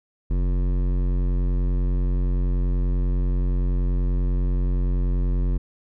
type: tone with hard clipping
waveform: triangle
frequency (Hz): 45.2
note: F#1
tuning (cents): -40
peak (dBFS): -21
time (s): 0.3-5.58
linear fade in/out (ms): 10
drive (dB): 18
effects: none